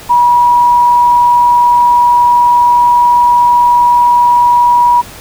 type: tone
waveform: sine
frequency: 966 Hz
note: B5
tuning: 39 cents flat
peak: -4 dBFS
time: 0.09-5.02 s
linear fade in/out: 20 ms
effects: pink hiss -31 dBFS RMS until 5.2 s